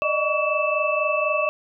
sine tone cluster, 597 / 621 / 1135 / 2640 Hz, D5 / D#5 / C#6 / E7, +28 / -3 / +41 / +2 cents, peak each -25 dBFS, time 0.02-1.49 s, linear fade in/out 0 ms, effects none

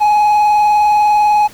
triangle tone with vibrato, 838 Hz, G#5, 15 cents sharp, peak -6 dBFS, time 0-1.48 s, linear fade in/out 20 ms, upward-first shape sine, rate 20 Hz, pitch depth 26 cents each way, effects pink hiss -39 dBFS RMS until 1.53 s

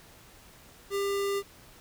square tone, 398.7 Hz, G4, 29 cents sharp, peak -28 dBFS, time 0.9-1.43 s, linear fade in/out 50 ms, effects pink hiss -54 dBFS RMS until 1.8 s

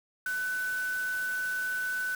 sine tone in noise, 1500 Hz, F#6, 23 cents sharp, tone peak -29 dBFS, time 0.26-2.15 s, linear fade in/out 2 ms, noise white, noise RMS -44 dBFS, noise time 0.26-2.15 s, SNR +12 dB, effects none

